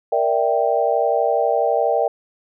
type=chord; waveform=sine; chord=E half-diminished seventh; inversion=second; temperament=equal; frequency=466.2 / 587.3 / 659.3 / 784 Hz; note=Bb4 / D5 / E5 / G5; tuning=0 / 0 / 0 / 0 cents; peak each=-21 dBFS; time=0.12-2.08 s; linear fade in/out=5 ms; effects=none